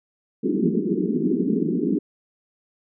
pink band-pass noise, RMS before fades -22 dBFS, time 0.43-1.99 s, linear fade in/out 10 ms, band 170 to 420 Hz, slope 96 dB/octave, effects none

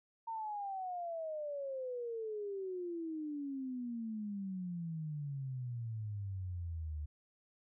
sine exponential sweep, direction down, 920 to 73.42 Hz, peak -38 dBFS, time 0.27-7.06 s, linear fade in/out 10 ms, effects none

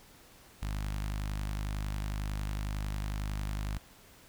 sawtooth tone with notch filter, 51 Hz, G#1, 31 cents flat, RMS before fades -35 dBFS, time 0.62-3.78 s, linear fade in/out 5 ms, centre 430 Hz, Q 0.74, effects pink hiss -57 dBFS RMS until 4.28 s

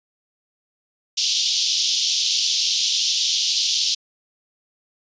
white band-pass noise, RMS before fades -21 dBFS, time 1.17-3.95 s, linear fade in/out 10 ms, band 3000 to 6000 Hz, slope 48 dB/octave, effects resampled to 16000 Hz

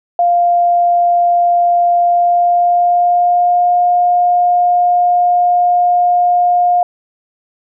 sine tone with pitch glide, 698.5 to 709.9 Hz, F5 to F5, 0 to +28 cents, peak -8 dBFS, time 0.19-6.83 s, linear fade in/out 2 ms, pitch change +28 cents, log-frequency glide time 2.04-3.74 s, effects none

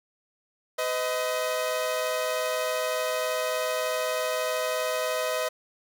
sawtooth tone pair together, 506 / 629.3 Hz, B4 / D#5, +42 / +19 cents, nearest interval major third, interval 377 cents, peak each -26 / -24 dBFS, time 0.78-5.49 s, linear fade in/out 10 ms, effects none

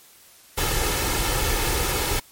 pink noise with comb filter, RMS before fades -23 dBFS, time 0.57-2.2 s, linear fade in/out 10 ms, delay 2.3 ms, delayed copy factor +0.55, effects white hiss -51 dBFS RMS until 2.31 s + MP3 64 kbps

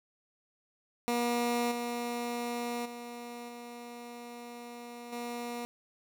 15% pulse tone with level steps, 239.2 Hz, A#3, 45 cents sharp, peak -22 / -27 / -35 / -37 / -30 dBFS, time 1.08-5.65 s, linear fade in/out 0 ms, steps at 1.71 / 2.85 / 3.48 / 5.12 s, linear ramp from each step 10 ms, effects none

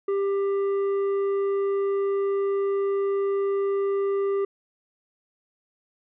sine tone with tanh clipping, 395.9 Hz, G4, 17 cents sharp, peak -23 dBFS, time 0.08-4.45 s, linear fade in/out 5 ms, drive 7 dB, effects none

